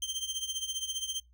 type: tone with tremolo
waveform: 25% pulse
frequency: 3142 Hz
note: G7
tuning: 3 cents sharp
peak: -26 dBFS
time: 0.02-1.2 s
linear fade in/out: 2 ms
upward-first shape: triangle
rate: 15 Hz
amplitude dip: 85%
effects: noise-tail reverb RT60 0.2 s tail -25 dB re dry + added 60 Hz sine -58 dBFS peak until 1.33 s